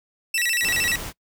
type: tone with vibrato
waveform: sawtooth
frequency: 2265 Hz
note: C#7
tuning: 37 cents sharp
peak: -17 dBFS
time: 0.34-0.96 s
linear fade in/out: 5 ms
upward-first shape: square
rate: 13 Hz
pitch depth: 280 cents each way
type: noise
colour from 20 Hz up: pink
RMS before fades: -33 dBFS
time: 0.61-1.13 s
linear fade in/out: 50 ms
effects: noise-tail reverb RT60 0.1 s tail -22 dB re dry